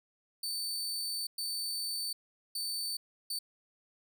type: tone bursts at uneven times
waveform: sawtooth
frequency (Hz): 4544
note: C#8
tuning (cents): +42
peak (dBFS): -31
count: 4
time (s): 0.43-1.27 / 1.38-2.13 / 2.55-2.97 / 3.3-3.39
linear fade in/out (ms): 5
effects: none